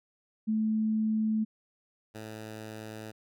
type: tone pair in turn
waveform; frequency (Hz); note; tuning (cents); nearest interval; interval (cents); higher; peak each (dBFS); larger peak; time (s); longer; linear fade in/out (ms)
sine / 10% pulse; 217.9 / 108.95; A3 / A2; -17 / -17; octave; 1200; first; -25 / -32; first; 0.47-1.45 / 2.14-3.12; neither; 20
effects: none